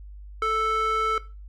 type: tone with band-pass filter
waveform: square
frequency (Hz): 440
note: A4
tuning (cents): 0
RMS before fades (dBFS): -24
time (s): 0.42-1.18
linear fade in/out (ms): 2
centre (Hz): 1400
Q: 2.2
effects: noise-tail reverb RT60 0.3 s tail -17 dB re dry + added 50 Hz sine -39 dBFS peak until 1.48 s